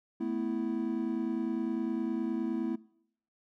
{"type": "chord", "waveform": "triangle", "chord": "A suspended second", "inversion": "none", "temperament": "equal with one note detuned", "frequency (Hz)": [220, 249.8, 329.6], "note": ["A3", "B3", "E4"], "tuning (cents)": [0, 20, 0], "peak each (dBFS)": [-34, -33, -32], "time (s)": [0.2, 2.76], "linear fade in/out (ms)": 10, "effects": ["noise-tail reverb RT60 0.7 s tail -22 dB re dry"]}